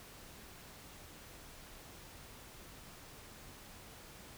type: silence
effects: pink hiss -54 dBFS RMS until 4.37 s